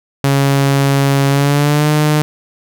sawtooth tone with pitch glide, 138.59 to 151.13 Hz, C#3 to D3, 0 to +50 cents, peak -6 dBFS, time 0.24-2.22 s, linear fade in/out 0 ms, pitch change +150 cents, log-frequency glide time 1.29-1.9 s, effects none

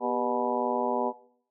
harmonic tone with a mistuned harmonic, 122.6 Hz, B2, 12 cents flat, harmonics 2 / 3 / 4 / 5 / 6 / 7 / 8, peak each -33 / -33 / -33 / -33 / -33 / -33 / -33 dBFS, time 0-1.13 s, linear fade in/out 50 ms, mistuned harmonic 3, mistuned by +110 cents, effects noise-tail reverb RT60 0.6 s tail -18 dB re dry

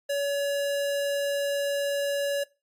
square tone, 566 Hz, C#5, 36 cents sharp, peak -26 dBFS, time 0.09-2.44 s, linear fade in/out 10 ms, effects noise-tail reverb RT60 0.3 s tail -23 dB re dry + AAC 64 kbps

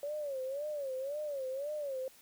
sine tone with vibrato, 560 Hz, C#5, 18 cents sharp, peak -35 dBFS, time 0.03-2.08 s, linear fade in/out 2 ms, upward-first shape sine, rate 1.9 Hz, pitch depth 140 cents each way, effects white hiss -60 dBFS RMS until 2.21 s

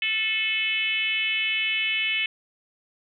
sine tone with frequency modulation, 2600 Hz, E7, 24 cents flat, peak -22 dBFS, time 0.02-2.26 s, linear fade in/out 2 ms, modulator 419 Hz, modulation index 1.3, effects none

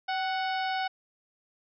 harmonic tone with a mistuned harmonic, 740 Hz, F#5, in tune, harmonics 1 / 2 / 3 / 4 / 5 / 6 / 7, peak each -29 / -35 / -39 / -41 / -43 / -45 / -46 dBFS, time 0.08-0.88 s, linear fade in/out 10 ms, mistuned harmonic 1, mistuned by +49 cents, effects none

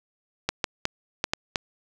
clicks, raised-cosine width 0.2 ms, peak -6 dBFS, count 6, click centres 0.49 / 0.642 / 0.854 / 1.241 / 1.335 / 1.558 s, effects none

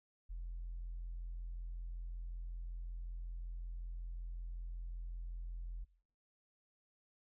sine tone, 42.68 Hz, F1, 39 cents flat, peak -40 dBFS, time 0.29-5.85 s, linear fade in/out 20 ms, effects noise-tail reverb RT60 0.6 s tail -22 dB re dry + tanh soft clip ceiling -38 dBFS

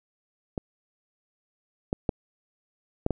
clicks, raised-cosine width 2 ms, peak -16 / -12 / -10 / -10 / -12 dBFS, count 5, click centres 0.578 / 1.929 / 2.092 / 3.064 / 3.107 s, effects none

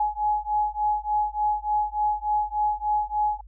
sine beating tone pair, 840 / 843.4 Hz, G#5 / G#5, +19 / +26 cents, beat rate 3.4 Hz, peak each -25 dBFS, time 0-3.41 s, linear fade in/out 5 ms, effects added 50 Hz sine -43 dBFS peak until 3.47 s

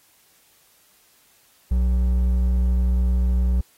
triangle tone with hard clipping, 61.6 Hz, B1, 4 cents flat, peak -18 dBFS, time 1.71-3.61 s, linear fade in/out 5 ms, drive 9 dB, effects white hiss -58 dBFS RMS until 3.77 s + AAC 48 kbps

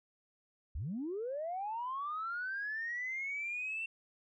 sine linear sweep, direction up, 51.91 to 2705 Hz, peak -35 dBFS, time 0.75-3.86 s, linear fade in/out 5 ms, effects tanh soft clip ceiling -31 dBFS

